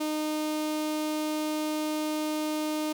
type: tone with notch filter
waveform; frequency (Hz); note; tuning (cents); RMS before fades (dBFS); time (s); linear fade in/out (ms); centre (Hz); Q
sawtooth; 306.7; D#4; -25; -30; 0-2.93; 10; 1700; 2
effects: none